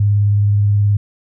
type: tone with vibrato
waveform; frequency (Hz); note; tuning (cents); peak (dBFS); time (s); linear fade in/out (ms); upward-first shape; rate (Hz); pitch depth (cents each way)
sine; 102.5; G#2; -22; -10; 0-0.97; 5; triangle; 19; 25
effects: none